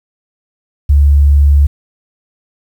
sine tone, 71.5 Hz, D2, 46 cents flat, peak -4 dBFS, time 0.89-1.67 s, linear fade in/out 10 ms, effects 7-bit

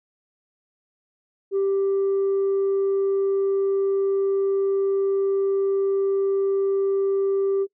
sine tone, 392 Hz, G4, in tune, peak -17 dBFS, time 1.51-7.67 s, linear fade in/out 50 ms, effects noise-tail reverb RT60 0.1 s tail -22 dB re dry + tanh soft clip ceiling -17 dBFS

